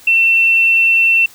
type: tone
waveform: sine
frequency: 2695 Hz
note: E7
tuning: 38 cents sharp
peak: -8 dBFS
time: 0.07-1.26 s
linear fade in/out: 5 ms
effects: white hiss -42 dBFS RMS until 1.34 s